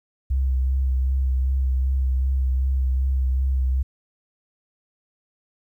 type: tone with vibrato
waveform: sine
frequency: 65.41 Hz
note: C2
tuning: in tune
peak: -18 dBFS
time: 0.3-3.83 s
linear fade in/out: 10 ms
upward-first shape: sine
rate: 2.6 Hz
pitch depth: 27 cents each way
effects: 10-bit